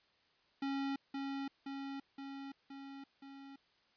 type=tone with echo; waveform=square; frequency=274.6 Hz; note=C#4; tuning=16 cents flat; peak=-36 dBFS; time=0.62-0.96 s; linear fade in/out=5 ms; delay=520 ms; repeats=5; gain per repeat=-3 dB; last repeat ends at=3.56 s; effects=white hiss -72 dBFS RMS until 3.96 s + resampled to 11025 Hz